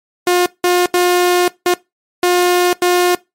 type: tone bursts at uneven times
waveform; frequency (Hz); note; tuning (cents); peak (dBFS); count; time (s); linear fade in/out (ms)
sawtooth; 356.5; F4; +36; -6; 6; 0.27-0.46 / 0.64-0.86 / 0.94-1.48 / 1.66-1.74 / 2.23-2.73 / 2.82-3.15; 2
effects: noise-tail reverb RT60 0.2 s tail -21 dB re dry + MP3 64 kbps